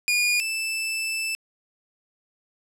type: tone pair in turn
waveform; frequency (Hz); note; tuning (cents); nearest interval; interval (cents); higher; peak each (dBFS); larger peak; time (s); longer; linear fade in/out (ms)
sawtooth; 2437 / 2641; D#7 / E7; -37 / +3; minor second; 140; second; -16 / -22; first; 0.08-0.4 / 0.4-1.35; second; 0
effects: low-pass 12000 Hz 12 dB/octave + 9-bit